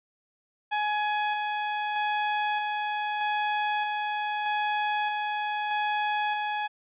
sawtooth tone with tremolo, 840 Hz, G#5, 19 cents sharp, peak -21 dBFS, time 0.71-6.68 s, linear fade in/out 20 ms, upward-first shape square, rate 0.8 Hz, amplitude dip 25%, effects resampled to 8000 Hz

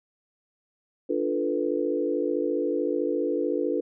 sine chord, B half-diminished seventh, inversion first, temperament equal, 293.7 / 349.2 / 440 / 493.9 Hz, D4 / F4 / A4 / B4, 0 / 0 / 0 / 0 cents, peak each -29 dBFS, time 1.09-3.81 s, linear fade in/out 10 ms, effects none

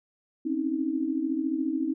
sine tone cluster, 262.3 / 276.1 / 317.4 Hz, C4 / C#4 / D#4, +4 / -7 / +35 cents, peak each -31 / -31 / -28 dBFS, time 0.45-1.94 s, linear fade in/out 10 ms, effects none

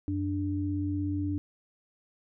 sine tone pair together, 92.4 / 293.7 Hz, F#2 / D4, -2 / 0 cents, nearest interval octave + minor sixth, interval 2002 cents, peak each -31 / -30 dBFS, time 0.08-1.38 s, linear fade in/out 0 ms, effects none

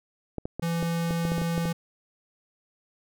clicks, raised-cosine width 2 ms, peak -18 dBFS, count 11, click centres 0.383 / 0.455 / 0.596 / 0.827 / 1.108 / 1.252 / 1.319 / 1.381 / 1.417 / 1.579 / 1.655 s
square tone, 168 Hz, E3, 33 cents sharp, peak -26 dBFS, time 0.62-1.73 s, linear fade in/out 10 ms
effects none

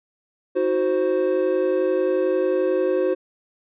triangle chord, C diminished, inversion first, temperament equal with one note detuned, 318.8 / 370 / 523.3 Hz, Eb4 / Gb4 / C5, +42 / 0 / 0 cents, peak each -25 / -19 / -20 dBFS, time 0.55-3.15 s, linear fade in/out 20 ms, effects resampled to 8000 Hz

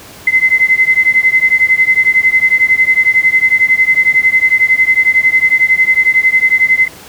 sine beating tone pair, 2049 / 2060 Hz, C7 / C7, -37 / -28 cents, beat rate 11 Hz, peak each -10 dBFS, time 0.27-6.88 s, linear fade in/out 5 ms, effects pink hiss -34 dBFS RMS until 7.08 s + high-pass 80 Hz 12 dB/octave

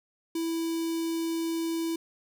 square tone with notch filter, 329.6 Hz, E4, in tune, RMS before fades -30 dBFS, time 0.35-1.96 s, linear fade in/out 5 ms, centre 1400 Hz, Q 0.63, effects none

